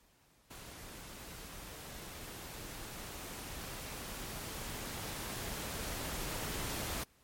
pink noise with level ramp, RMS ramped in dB -50 to -38 dBFS, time 0.5-7.04 s, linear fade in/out 10 ms, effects pink hiss -68 dBFS RMS until 7.23 s + MP3 64 kbps

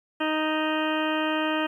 harmonic tone, 311.1 Hz, D#4, in tune, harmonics 1 / 2 / 3 / 4 / 5 / 6 / 8 / 9 / 10, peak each -27 / -30 / -32 / -33 / -34 / -35 / -36 / -37 / -37 dBFS, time 0.2-1.67 s, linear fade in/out 10 ms, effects 10-bit

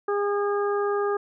harmonic tone, 407.2 Hz, G#4, 34 cents flat, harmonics 1 / 2 / 3 / 4, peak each -23 / -32 / -30 / -37 dBFS, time 0.08-1.17 s, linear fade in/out 5 ms, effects none

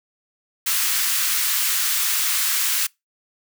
white high-pass noise, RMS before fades -21 dBFS, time 0.66-2.87 s, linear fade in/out 10 ms, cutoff 1200 Hz, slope 24 dB/octave, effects noise-tail reverb RT60 0.2 s tail -25 dB re dry

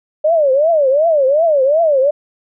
sine tone with vibrato, 593 Hz, D5, 17 cents sharp, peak -9 dBFS, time 0.24-2.11 s, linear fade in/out 10 ms, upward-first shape triangle, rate 2.7 Hz, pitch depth 260 cents each way, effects none

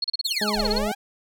sine tone bursts, 4318 Hz, C#8, 46 cents flat, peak -21 dBFS, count 14, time 0.02-0.784 s, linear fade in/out 5 ms, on 23 ms, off 34 ms
sawtooth exponential two-way sweep, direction down then up, 4361 to 404.6 to 831 Hz, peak -24 dBFS, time 0.24-0.95 s, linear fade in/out 20 ms, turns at 0.7 s
harmonic tone, 209.6 Hz, G#3, 16 cents sharp, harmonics 1 / 2 / 3 / 4, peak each -27 / -30 / -32 / -33 dBFS, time 0.41-0.92 s, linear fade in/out 5 ms
triangle tone, 29.14 Hz, A#0, in tune, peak -26 dBFS, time 0.54-0.89 s, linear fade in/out 50 ms
effects none

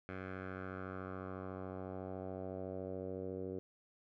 10% pulse tone with low-pass filter sweep, 93.9 Hz, F#2, 26 cents sharp, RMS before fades -44 dBFS, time 0.09-3.59 s, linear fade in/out 0 ms, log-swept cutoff 1900 to 430 Hz, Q 2.6, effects none

